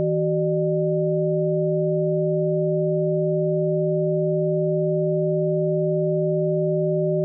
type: tone cluster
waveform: sine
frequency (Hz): 162.1 / 377 / 603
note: E3 / F#4 / D5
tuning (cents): -29 / +32 / +46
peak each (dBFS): -23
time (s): 0-7.24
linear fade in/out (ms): 0
effects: none